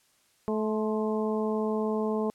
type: harmonic tone with a mistuned harmonic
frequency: 216.6 Hz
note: A3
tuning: 27 cents flat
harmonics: 1 / 2 / 3 / 4 / 5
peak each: -29 / -29 / -36 / -38 / -39 dBFS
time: 0.48-2.3 s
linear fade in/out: 0 ms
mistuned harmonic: 5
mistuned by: -44 cents
effects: white hiss -66 dBFS RMS until 2.34 s + low-pass 11000 Hz 12 dB/octave

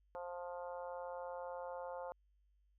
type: harmonic tone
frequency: 176.2 Hz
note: F3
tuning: 16 cents sharp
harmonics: 3 / 4 / 5 / 6 / 7 / 8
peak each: -45 / -51 / -49 / -55 / -59 / -60 dBFS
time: 0.15-2.12 s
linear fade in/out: 0 ms
effects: added 50 Hz sine -70 dBFS peak until 2.78 s

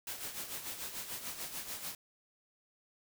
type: noise with tremolo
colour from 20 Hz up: white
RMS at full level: -40 dBFS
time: 0.07-1.95 s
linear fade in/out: 2 ms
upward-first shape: sine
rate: 6.8 Hz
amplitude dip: 60%
effects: none

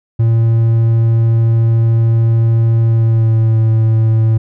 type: tone with pitch glide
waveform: triangle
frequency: 114.2 to 111.53 Hz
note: A#2 to A2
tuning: -35 to +24 cents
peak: -6 dBFS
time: 0.19-4.38 s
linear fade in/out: 10 ms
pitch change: -41 cents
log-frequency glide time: 2.82-3.59 s
effects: none

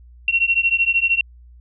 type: beating tone pair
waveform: sine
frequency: 2725 / 2738 Hz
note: F7 / F7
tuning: -43 / -35 cents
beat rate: 13 Hz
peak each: -18 dBFS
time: 0.28-1.21 s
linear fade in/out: 2 ms
effects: added 60 Hz sine -42 dBFS peak until 1.6 s

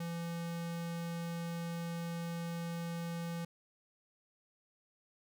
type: tone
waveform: square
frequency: 169 Hz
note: E3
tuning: 43 cents sharp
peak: -38 dBFS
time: 0-3.45 s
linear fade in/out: 5 ms
effects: none

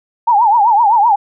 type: tone with vibrato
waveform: sine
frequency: 880 Hz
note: A5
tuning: in tune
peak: -7 dBFS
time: 0.27-1.16 s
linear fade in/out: 10 ms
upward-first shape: triangle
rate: 7.8 Hz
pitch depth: 200 cents each way
effects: none

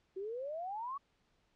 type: exponential sweep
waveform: sine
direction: up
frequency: 370 to 1148 Hz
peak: -38 dBFS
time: 0.16-0.98 s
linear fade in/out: 10 ms
effects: pink hiss -75 dBFS RMS until 1.55 s + low-pass 5000 Hz 12 dB/octave

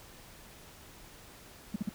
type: tone bursts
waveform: sine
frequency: 206.7 Hz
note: G#3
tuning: 8 cents flat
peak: -27 dBFS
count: 3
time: 1.74-1.892 s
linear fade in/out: 5 ms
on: 20 ms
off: 46 ms
effects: tanh soft clip ceiling -25 dBFS + pink hiss -53 dBFS RMS until 1.94 s

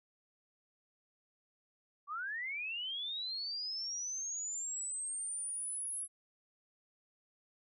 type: linear sweep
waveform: sine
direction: up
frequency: 1117 to 10910 Hz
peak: -37 dBFS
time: 2.07-6.08 s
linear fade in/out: 50 ms
effects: none

